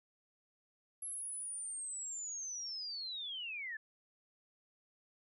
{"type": "linear sweep", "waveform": "sine", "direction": "down", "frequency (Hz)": [11175, 1700], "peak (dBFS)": -40, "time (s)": [1.02, 3.77], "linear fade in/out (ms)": 5, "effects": []}